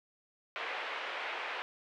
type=band-pass noise; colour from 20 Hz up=white; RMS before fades=-39 dBFS; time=0.56-1.62 s; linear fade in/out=0 ms; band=440 to 2700 Hz; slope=24 dB/octave; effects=none